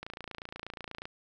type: click train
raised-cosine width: 0.3 ms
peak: -24 dBFS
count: 30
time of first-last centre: 0.03-1.055 s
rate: 28.3 Hz
effects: none